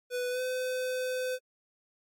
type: tone with pitch glide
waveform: square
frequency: 495.2 to 508.8 Hz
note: B4 to C5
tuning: +5 to -48 cents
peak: -31 dBFS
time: 0.1-1.39 s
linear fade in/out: 50 ms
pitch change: +47 cents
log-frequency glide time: 0.3-0.41 s
effects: AAC 64 kbps